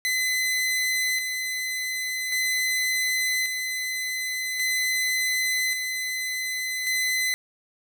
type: tone with tremolo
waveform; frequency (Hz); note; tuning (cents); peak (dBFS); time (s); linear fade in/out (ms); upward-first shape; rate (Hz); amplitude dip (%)
sawtooth; 2026; B6; +44; -19; 0.05-7.34; 0; square; 0.44; 40
effects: none